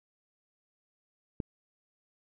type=click; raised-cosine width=3 ms; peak=-20 dBFS; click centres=1.402 s; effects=none